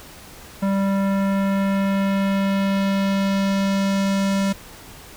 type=tone with low-pass filter sweep; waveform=square; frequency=196 Hz; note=G3; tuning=in tune; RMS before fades=-20 dBFS; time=0.62-4.53 s; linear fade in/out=10 ms; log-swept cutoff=1300 to 8700 Hz; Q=0.93; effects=pink hiss -42 dBFS RMS until 5.16 s